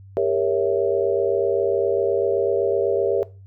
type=chord; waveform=sine; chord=G diminished seventh; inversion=none; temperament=equal with one note detuned; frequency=398.4 / 466.2 / 554.4 / 659.3 Hz; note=G4 / Bb4 / Db5 / Fb5; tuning=+28 / 0 / 0 / 0 cents; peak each=-22 / -22 / -23 / -26 dBFS; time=0.17-3.23 s; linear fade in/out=0 ms; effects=noise-tail reverb RT60 0.3 s tail -19 dB re dry + added 97 Hz sine -41 dBFS peak until 3.46 s